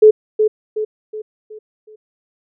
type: tone with echo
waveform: sine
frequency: 430 Hz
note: A4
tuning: 40 cents flat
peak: -3 dBFS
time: 0.02-0.11 s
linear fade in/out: 10 ms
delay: 370 ms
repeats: 5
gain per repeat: -7 dB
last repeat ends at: 1.96 s
effects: none